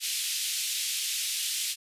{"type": "band-pass noise", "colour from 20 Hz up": "pink", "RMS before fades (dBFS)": -31, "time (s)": [0, 1.76], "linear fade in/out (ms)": 50, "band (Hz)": [2800, 13000], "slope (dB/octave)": 24, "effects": ["resampled to 32000 Hz"]}